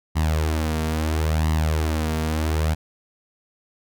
sawtooth tone with flanger, 78.4 Hz, D#2, 14 cents sharp, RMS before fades -22 dBFS, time 0.15-2.75 s, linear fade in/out 20 ms, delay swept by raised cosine 1 to 4.4 ms, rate 0.74 Hz, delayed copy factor +0.65, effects none

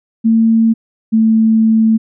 sine tone pair in turn, 225.4 / 222 Hz, A3 / A3, +42 / +16 cents, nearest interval unison, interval 26 cents, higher first, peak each -7 / -7 dBFS, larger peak neither, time 0.24-0.74 / 1.12-1.98 s, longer second, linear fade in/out 20 ms, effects none

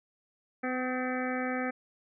harmonic tone with a mistuned harmonic, 254.1 Hz, B3, 49 cents sharp, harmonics 1 / 2 / 3 / 5 / 6 / 7 / 8 / 9, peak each -33 / -36 / -38 / -40 / -41 / -41 / -42 / -43 dBFS, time 0.63-1.71 s, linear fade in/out 10 ms, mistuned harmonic 6, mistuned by +37 cents, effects none

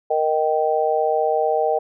harmonic tone, 155.56 Hz, D#3, in tune, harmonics 3 / 4 / 5, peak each -21 / -21 / -21 dBFS, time 0.1-1.79 s, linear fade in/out 10 ms, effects none

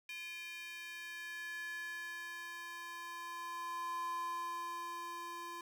square tone with high-pass filter sweep, 343 Hz, F4, 31 cents flat, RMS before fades -44 dBFS, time 0.09-5.61 s, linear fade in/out 2 ms, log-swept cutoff 2400 to 740 Hz, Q 5, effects none

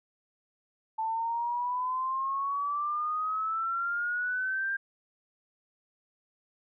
sine exponential sweep, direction up, 880 to 1600 Hz, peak -28 dBFS, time 0.98-4.77 s, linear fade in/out 10 ms, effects none

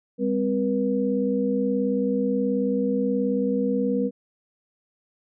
sine tone cluster, 200.4 / 259 / 481.1 Hz, G3 / C4 / B4, +38 / -17 / -45 cents, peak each -25 dBFS, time 0.18-4.11 s, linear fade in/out 50 ms, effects none

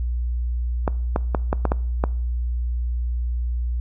clicks, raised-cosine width 1 ms, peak -6 dBFS, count 7, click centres 0.878 / 1.161 / 1.348 / 1.529 / 1.653 / 1.719 / 2.039 s, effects noise-tail reverb RT60 0.6 s tail -22 dB re dry + added 60 Hz sine -21 dBFS peak until 3.8 s

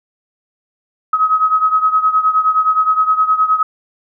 sine beating tone pair, 1270 / 1279.6 Hz, D#6 / D#6, +35 / +48 cents, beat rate 9.6 Hz, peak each -12 / -16 dBFS, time 1.13-3.63 s, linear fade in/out 5 ms, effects none

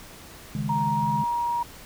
sine chord, C# suspended second, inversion none, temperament equal with one note detuned, 137.08 / 155.56 / 207.7 Hz, C#3 / D#3 / G#3, -19 / 0 / 0 cents, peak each -30 dBFS, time 0.55-1.24 s, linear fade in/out 2 ms
sine tone with pitch glide, 937 to 949 Hz, A#5 to A#5, +9 to +31 cents, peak -23 dBFS, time 0.69-1.63 s, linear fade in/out 5 ms, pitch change +22 cents, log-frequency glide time 0.91-1.08 s
effects pink hiss -45 dBFS RMS until 1.85 s

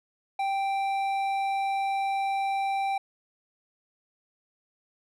triangle tone with hard clipping, 784 Hz, G5, in tune, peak -27 dBFS, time 0.39-2.98 s, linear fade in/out 5 ms, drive 12 dB, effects none

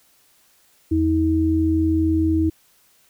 sine tone pair together, 83.62 / 319.2 Hz, E2 / D#4, +25 / +44 cents, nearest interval octave + major seventh, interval 2319 cents, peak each -21 / -17 dBFS, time 0.91-2.5 s, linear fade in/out 10 ms, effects white hiss -58 dBFS RMS until 3.09 s

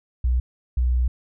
sine tone pair in turn, 61.8 / 61.8 Hz, B1 / B1, +2 / +2 cents, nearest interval unison, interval 0 cents, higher neither, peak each -17 dBFS, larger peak neither, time 0.24-0.4 / 0.77-1.08 s, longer second, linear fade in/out 5 ms, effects none

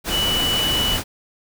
sine tone in noise, 2960 Hz, F#7, in tune, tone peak -19 dBFS, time 0.09-0.99 s, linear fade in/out 50 ms, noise pink, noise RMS -24 dBFS, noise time 0.04-1.04 s, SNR +2 dB, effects none

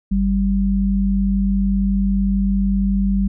sine tone pair together, 49 / 196 Hz, G1 / G3, 0 / 0 cents, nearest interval 2 octaves, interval 2400 cents, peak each -19 / -16 dBFS, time 0.11-3.28 s, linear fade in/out 10 ms, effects none

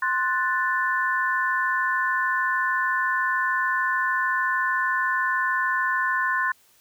sine chord, F# diminished, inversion second, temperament equal, 1046.5 / 1480 / 1760 Hz, C6 / F#6 / A6, 0 / 0 / 0 cents, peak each -25 / -26 / -25 dBFS, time 0.02-6.52 s, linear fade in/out 5 ms, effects white hiss -59 dBFS RMS until 6.8 s

